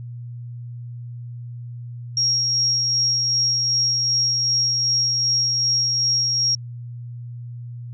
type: tone with tremolo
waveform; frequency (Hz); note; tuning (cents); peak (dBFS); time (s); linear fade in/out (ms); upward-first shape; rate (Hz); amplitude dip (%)
sine; 5590; F8; +1; -16; 2.17-6.55; 2; sine; 2.6; 25
effects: added 120 Hz sine -31 dBFS peak until 7.93 s